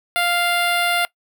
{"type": "tone with notch filter", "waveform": "10% pulse", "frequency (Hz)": 698.5, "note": "F5", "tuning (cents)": 0, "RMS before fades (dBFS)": -19, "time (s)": [0.16, 1.05], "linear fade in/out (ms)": 0, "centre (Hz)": 6000, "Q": 1, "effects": ["noise-tail reverb RT60 0.1 s tail -21 dB re dry"]}